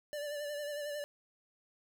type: tone with vibrato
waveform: square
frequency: 586 Hz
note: D5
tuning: 4 cents flat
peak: -38 dBFS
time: 0.13-1.04 s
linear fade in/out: 0 ms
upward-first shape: sine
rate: 11 Hz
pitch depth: 35 cents each way
effects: none